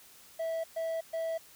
triangle tone bursts, 654 Hz, E5, 14 cents flat, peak -29 dBFS, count 3, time 0.39-1.38 s, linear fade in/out 10 ms, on 250 ms, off 120 ms, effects white hiss -56 dBFS RMS until 1.55 s

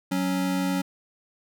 square tone pair together, 185.01 / 277.2 Hz, F#3 / C#4, 0 / 0 cents, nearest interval perfect fifth, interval 700 cents, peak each -27 dBFS, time 0.11-0.82 s, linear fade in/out 10 ms, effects none

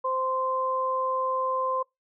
sine tone pair together, 520 / 1040 Hz, C5 / C6, -11 / -11 cents, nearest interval octave, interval 1200 cents, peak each -29 / -26 dBFS, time 0.04-1.83 s, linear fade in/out 10 ms, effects noise-tail reverb RT60 0.2 s tail -26 dB re dry

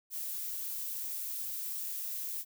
violet noise, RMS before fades -38 dBFS, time 0.1-2.45 s, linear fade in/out 50 ms, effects none

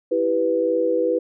sine chord, E minor, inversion none, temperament equal, 329.6 / 392 / 493.9 Hz, E4 / G4 / B4, 0 / 0 / 0 cents, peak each -24 / -25 / -19 dBFS, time 0.11-1.19 s, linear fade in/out 10 ms, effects none

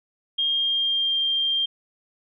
sine tone with pitch glide, 3224 to 3187 Hz, G7 to G7, +48 to +28 cents, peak -20 dBFS, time 0.38-1.66 s, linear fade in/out 10 ms, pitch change -20 cents, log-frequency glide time 0.48-1.21 s, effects none

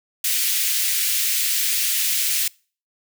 white high-pass noise, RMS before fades -21 dBFS, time 0.24-2.48 s, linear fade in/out 5 ms, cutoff 2000 Hz, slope 24 dB/octave, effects noise-tail reverb RT60 0.4 s tail -25 dB re dry

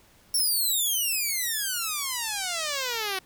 5% pulse exponential sweep, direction down, 5560 to 370 Hz, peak -16 dBFS, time 0.34-3.19 s, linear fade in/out 5 ms, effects pink hiss -58 dBFS RMS until 3.25 s

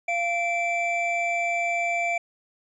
triangle tone pair together, 690.8 / 2333 Hz, F5 / D7, -19 / -12 cents, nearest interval octave + major sixth, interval 2107 cents, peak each -24 dBFS, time 0.08-2.18 s, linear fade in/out 5 ms, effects resampled to 24000 Hz

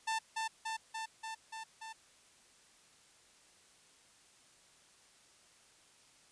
sawtooth tone with echo, 890 Hz, A5, 20 cents sharp, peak -29 dBFS, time 0.07-0.19 s, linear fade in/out 10 ms, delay 290 ms, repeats 6, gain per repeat -2 dB, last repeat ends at 1.93 s, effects white hiss -64 dBFS RMS until 6.31 s + resampled to 22050 Hz

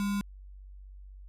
sine tone with sample-and-hold, 200.4 Hz, G3, 38 cents sharp, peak -27 dBFS, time 0-0.21 s, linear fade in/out 0 ms, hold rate 1225 Hz, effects added 48 Hz sine -45 dBFS peak until 1.28 s + resampled to 32000 Hz

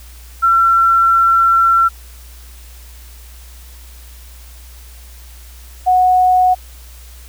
sine tone pair in turn, 1354 / 734.9 Hz, E6 / F#5, +46 / -12 cents, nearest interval major seventh, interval 1058 cents, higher first, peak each -8 dBFS, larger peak neither, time 0.42-1.89 / 5.86-6.55 s, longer first, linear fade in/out 20 ms, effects added 60 Hz sine -35 dBFS peak until 7.28 s + white hiss -43 dBFS RMS until 7.28 s

